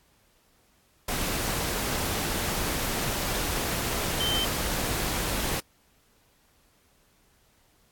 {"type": "tone in noise", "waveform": "sine", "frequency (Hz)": 3100, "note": "G7", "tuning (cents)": -20, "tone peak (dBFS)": -26, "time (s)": [4.2, 4.45], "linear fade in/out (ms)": 5, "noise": "pink", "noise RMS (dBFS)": -29, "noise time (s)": [1.08, 5.6], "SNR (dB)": 0, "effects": ["pink hiss -64 dBFS RMS until 7.91 s", "AAC 64 kbps"]}